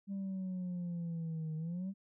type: exponential two-way sweep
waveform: sine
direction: down then up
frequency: 198.8 to 155.56 to 198.8 Hz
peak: -34 dBFS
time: 0.07-1.94 s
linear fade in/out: 50 ms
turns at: 1.56 s
effects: tanh soft clip ceiling -35 dBFS